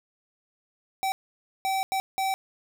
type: tone bursts at uneven times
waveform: square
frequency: 770 Hz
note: G5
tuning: 31 cents flat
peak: -25 dBFS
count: 4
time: 1.03-1.12 / 1.65-1.83 / 1.92-2 / 2.18-2.34 s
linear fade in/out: 0 ms
effects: none